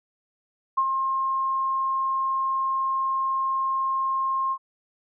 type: tone with ADSR envelope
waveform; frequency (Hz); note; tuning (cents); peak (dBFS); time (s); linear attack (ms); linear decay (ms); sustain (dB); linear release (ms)
sine; 1066; C6; +32; -17; 0.77-4.58; 12; 58; -5; 63
effects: none